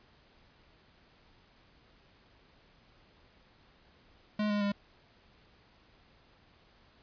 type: tone with pitch steps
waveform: square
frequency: 210.7 / 206.5 / 202.4 Hz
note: G#3 / G#3 / G#3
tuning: +25 / -10 / -44 cents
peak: -29 dBFS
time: 4.39-4.72 s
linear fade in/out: 5 ms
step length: 110 ms
effects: pink hiss -63 dBFS RMS until 7.02 s + resampled to 11025 Hz